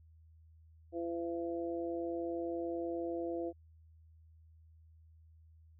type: harmonic tone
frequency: 169.3 Hz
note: E3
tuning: 46 cents sharp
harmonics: 2 / 3 / 4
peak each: -37 / -41 / -43 dBFS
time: 0.92-3.53 s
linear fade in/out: 50 ms
effects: added 80 Hz sine -58 dBFS peak until 5.79 s